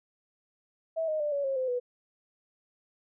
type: tone with pitch steps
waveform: sine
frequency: 650 / 620.6 / 592.6 / 565.9 / 540.3 / 515.9 / 492.6 Hz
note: E5 / D#5 / D5 / C#5 / C#5 / C5 / B4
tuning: -24 / -5 / +15 / +36 / -44 / -24 / -5 cents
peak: -27 dBFS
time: 0.96-1.8 s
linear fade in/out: 20 ms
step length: 120 ms
effects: none